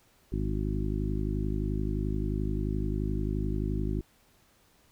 harmonic tone with a mistuned harmonic, 51.5 Hz, G#1, 14 cents flat, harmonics 1 / 2 / 3 / 4 / 5 / 6 / 7, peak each -31 / -34 / -36 / -37 / -38 / -39 / -39 dBFS, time 0.32-4.01 s, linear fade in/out 5 ms, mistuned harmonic 7, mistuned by +16 cents, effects pink hiss -64 dBFS RMS until 4.91 s

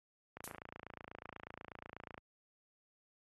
click train, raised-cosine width 0.5 ms, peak -31 dBFS, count 52, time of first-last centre 0.37-2.179 s, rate 28.2 Hz
violet noise with exponential decay, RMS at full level -38 dBFS, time 0.44-0.58 s, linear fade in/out 0 ms, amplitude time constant 29 ms
effects high-pass 60 Hz 12 dB/octave + AAC 32 kbps

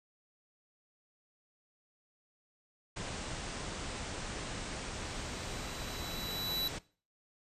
pink low-pass noise, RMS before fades -41 dBFS, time 2.96-6.79 s, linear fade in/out 10 ms, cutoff 8900 Hz, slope 96 dB/octave
square tone with exponential growth, 3944 Hz, B7, 3 cents flat, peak -31 dBFS, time 4.93-6.68 s, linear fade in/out 5 ms, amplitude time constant 380 ms
effects noise-tail reverb RT60 0.4 s tail -20 dB re dry + resampled to 32000 Hz

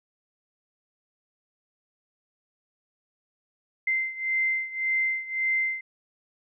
sine beating tone pair, 2079 / 2080.8 Hz, C7 / C7, -12 / -10 cents, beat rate 1.8 Hz, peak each -26 / -29 dBFS, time 3.87-5.81 s, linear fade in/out 5 ms, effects none

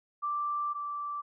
sine tone pair in turn, 1174.7 / 1167.3 Hz, D6 / D6, 0 / -11 cents, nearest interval unison, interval 11 cents, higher first, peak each -29 / -33 dBFS, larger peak first, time 0.22-0.74 / 0.74-1.22 s, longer first, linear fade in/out 20 ms, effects none

